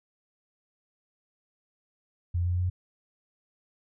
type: tone with pitch steps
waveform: sine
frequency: 87.31 / 88.78 / 90.28 Hz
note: F2 / F2 / F#2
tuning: 0 / +29 / -42 cents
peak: -24 dBFS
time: 2.34-2.7 s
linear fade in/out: 10 ms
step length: 120 ms
effects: none